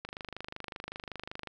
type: click train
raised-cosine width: 0.3 ms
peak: -23 dBFS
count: 37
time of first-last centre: 0.05-1.473 s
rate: 25.3 Hz
effects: none